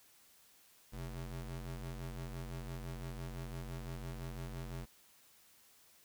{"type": "ring-modulated tone", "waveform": "35% pulse", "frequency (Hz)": 88.5, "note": "F2", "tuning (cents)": 23, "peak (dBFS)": -37, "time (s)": [0.92, 4.86], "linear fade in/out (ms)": 20, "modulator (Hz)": 41.3, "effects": ["white hiss -65 dBFS RMS until 6.04 s"]}